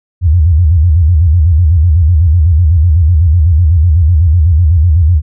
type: tone with vibrato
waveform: sine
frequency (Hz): 81.9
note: E2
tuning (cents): -11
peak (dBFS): -4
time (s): 0.21-5.22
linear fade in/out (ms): 50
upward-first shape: square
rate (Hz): 8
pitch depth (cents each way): 150
effects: none

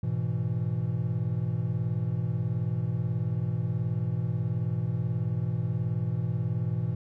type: chord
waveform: triangle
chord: E major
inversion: first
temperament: equal with one note detuned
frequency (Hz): 103.83 / 122.33 / 164.81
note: G#2 / B2 / E3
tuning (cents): 0 / -16 / 0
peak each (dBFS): -30 / -27 / -30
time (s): 0.03-6.95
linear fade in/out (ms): 5
effects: none

